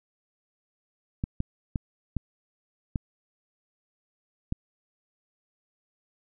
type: clicks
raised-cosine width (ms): 5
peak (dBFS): -15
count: 6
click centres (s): 1.239 / 1.404 / 1.758 / 2.167 / 2.958 / 4.524
effects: none